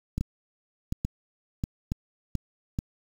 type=two click trains; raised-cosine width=5 ms; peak=-15 / -15 dBFS; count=4 / 4; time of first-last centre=0.18-2.789 / 0.21-2.353 s; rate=1.15 / 1.4 Hz; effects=7-bit